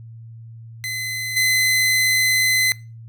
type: tone with level steps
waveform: sawtooth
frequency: 2037 Hz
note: C7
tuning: 47 cents flat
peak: -21 / -12 dBFS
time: 0.84-2.72 s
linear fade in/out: 0 ms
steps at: 1.36 s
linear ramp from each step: 10 ms
effects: noise-tail reverb RT60 0.3 s tail -21 dB re dry + added 114 Hz sine -36 dBFS peak until 3.08 s